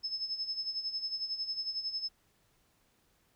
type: tone with tremolo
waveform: sine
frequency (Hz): 5220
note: E8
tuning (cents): -18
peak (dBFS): -31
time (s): 0.03-2.09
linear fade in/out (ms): 20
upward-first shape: sine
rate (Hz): 11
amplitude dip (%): 70
effects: pink hiss -71 dBFS RMS until 3.35 s